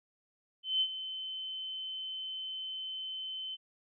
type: tone with ADSR envelope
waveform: sine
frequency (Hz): 3064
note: G7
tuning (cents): -40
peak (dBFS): -25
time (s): 0.63-3.57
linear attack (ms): 180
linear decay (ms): 63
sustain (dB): -12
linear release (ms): 33
effects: none